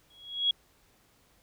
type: tone with exponential growth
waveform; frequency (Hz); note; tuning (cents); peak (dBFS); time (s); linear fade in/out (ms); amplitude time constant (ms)
sine; 3322; G#7; 0; -20; 0.1-0.51; 5; 88
effects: pink hiss -65 dBFS RMS until 1.42 s